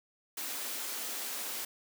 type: high-pass noise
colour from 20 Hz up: white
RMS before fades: -38 dBFS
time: 0.37-1.65 s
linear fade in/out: 5 ms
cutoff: 220 Hz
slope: 96 dB/octave
effects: none